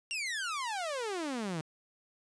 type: exponential sweep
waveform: sawtooth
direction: down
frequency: 2831 to 151.3 Hz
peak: -30 dBFS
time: 0.11-1.61 s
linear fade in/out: 0 ms
effects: resampled to 22050 Hz + 11-bit